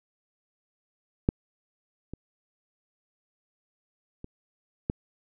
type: clicks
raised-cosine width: 3 ms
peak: -8 / -24 / -26 / -13 dBFS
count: 4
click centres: 1.289 / 2.136 / 4.244 / 4.899 s
effects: none